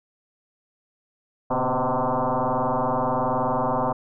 sine tone with frequency modulation, 138.59 Hz, C#3, in tune, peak -20 dBFS, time 1.5-3.93 s, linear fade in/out 10 ms, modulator 128 Hz, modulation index 7.9, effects none

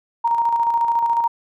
sine tone with tremolo, 932.3 Hz, A#5, in tune, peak -14 dBFS, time 0.24-1.28 s, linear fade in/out 10 ms, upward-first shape square, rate 14 Hz, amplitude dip 40%, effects none

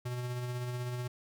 square tone with tremolo, 123.47 Hz, B2, in tune, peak -34 dBFS, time 0.05-1.08 s, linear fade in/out 10 ms, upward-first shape sine, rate 16 Hz, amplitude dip 30%, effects none

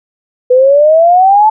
sine exponential sweep, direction up, 493.9 to 880 Hz, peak -3 dBFS, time 0.5-1.5 s, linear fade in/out 10 ms, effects none

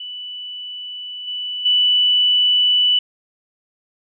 sine tone with level steps, 2972 Hz, F#7, 7 cents sharp, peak -28 / -23 / -12 dBFS, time 0-2.99 s, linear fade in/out 5 ms, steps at 1.27 / 1.65 s, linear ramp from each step 10 ms, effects none

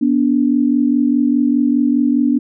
sine tone pair together, 244 / 288.9 Hz, B3 / D4, -21 / -28 cents, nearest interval minor third, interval 293 cents, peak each -14 dBFS, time 0.01-2.39 s, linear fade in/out 10 ms, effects none

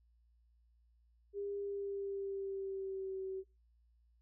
sine tone with pitch glide, 402.6 to 381.1 Hz, G4 to G4, +46 to -49 cents, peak -38 dBFS, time 1.33-3.44 s, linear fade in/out 50 ms, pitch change -95 cents, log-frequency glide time 1.58-3.22 s, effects noise-tail reverb RT60 0.2 s tail -18 dB re dry + added 58 Hz sine -67 dBFS peak until 4.21 s

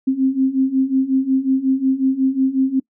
sine beating tone pair, 261.6 / 267.1 Hz, C4 / C4, 0 / +36 cents, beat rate 5.5 Hz, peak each -19 / -16 dBFS, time 0.07-2.8 s, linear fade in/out 10 ms, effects noise-tail reverb RT60 0.1 s tail -24 dB re dry

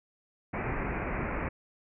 pink low-pass noise, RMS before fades -33 dBFS, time 0.53-1.49 s, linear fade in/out 10 ms, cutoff 2500 Hz, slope 96 dB/octave, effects none

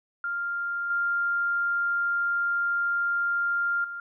sine tone with level steps, 1396.9 Hz, F6, in tune, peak -27 / -23 / -33 dBFS, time 0.24-4 s, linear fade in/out 2 ms, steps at 0.9 / 3.84 s, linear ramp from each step 5 ms, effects none

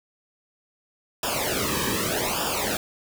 pink noise with flanger, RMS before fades -26 dBFS, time 1.23-2.77 s, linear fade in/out 2 ms, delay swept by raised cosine 0.48 to 1.46 ms, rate 0.83 Hz, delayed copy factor -0.9, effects none

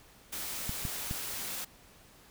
white noise, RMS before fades -38 dBFS, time 0.32-1.65 s, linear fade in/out 10 ms
clicks, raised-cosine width 5 ms, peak -23 dBFS, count 3, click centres 0.694 / 0.852 / 1.111 s
effects pink hiss -58 dBFS RMS until 2.3 s

